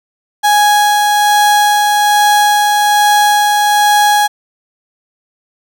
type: tone with tremolo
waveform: 35% pulse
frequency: 830.6 Hz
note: G#5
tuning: in tune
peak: -5 dBFS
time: 0.43-4.28 s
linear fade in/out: 20 ms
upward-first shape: sine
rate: 1.2 Hz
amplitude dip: 25%
effects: none